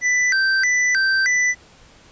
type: tone with vibrato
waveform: square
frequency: 1760 Hz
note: A6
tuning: in tune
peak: -16 dBFS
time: 0.01-1.55 s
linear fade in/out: 50 ms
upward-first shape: square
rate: 1.6 Hz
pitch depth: 210 cents each way
effects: pink hiss -49 dBFS RMS until 2.11 s + resampled to 16000 Hz